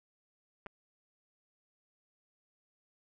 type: clicks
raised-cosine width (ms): 0.5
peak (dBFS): -29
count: 2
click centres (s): 0.662 / 0.667
effects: none